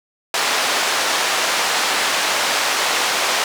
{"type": "band-pass noise", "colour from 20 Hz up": "pink", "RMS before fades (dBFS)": -19, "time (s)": [0.34, 3.44], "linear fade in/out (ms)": 2, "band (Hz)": [710, 7000], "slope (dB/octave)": 12, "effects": []}